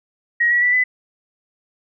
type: tone with pitch steps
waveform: sine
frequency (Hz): 1893 / 1929.4 / 1966.6 / 2004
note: A#6 / B6 / B6 / B6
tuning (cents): +26 / -41 / -8 / +25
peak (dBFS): -13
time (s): 0.4-0.84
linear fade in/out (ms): 10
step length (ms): 110
effects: none